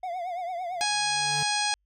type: tone with vibrato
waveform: triangle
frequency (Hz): 713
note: F5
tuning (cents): +36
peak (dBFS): -28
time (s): 0.03-0.84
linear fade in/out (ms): 5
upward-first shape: triangle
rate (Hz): 8.9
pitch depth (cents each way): 110
type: tone with exponential growth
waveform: square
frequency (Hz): 146.3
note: D3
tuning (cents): -6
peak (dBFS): -33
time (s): 0.69-1.43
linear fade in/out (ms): 2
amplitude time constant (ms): 160
type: harmonic tone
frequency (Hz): 830.6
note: G#5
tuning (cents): 0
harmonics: 1 / 2 / 3 / 4 / 5 / 6 / 7 / 8 / 10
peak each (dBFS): -29 / -33 / -33 / -34 / -33 / -33 / -37 / -37 / -35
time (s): 0.81-1.74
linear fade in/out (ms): 0
effects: added 50 Hz sine -70 dBFS peak until 1.85 s